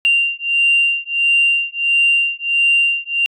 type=beating tone pair; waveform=sine; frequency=2776 / 2777.5 Hz; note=F7 / F7; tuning=-11 / -10 cents; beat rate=1.5 Hz; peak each=-15 dBFS; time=0.05-3.26 s; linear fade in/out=0 ms; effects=tanh soft clip ceiling -5 dBFS